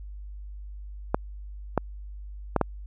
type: clicks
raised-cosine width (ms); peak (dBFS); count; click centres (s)
1; -7; 4; 1.145 / 1.777 / 2.563 / 2.613
effects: added 50 Hz sine -37 dBFS peak until 2.86 s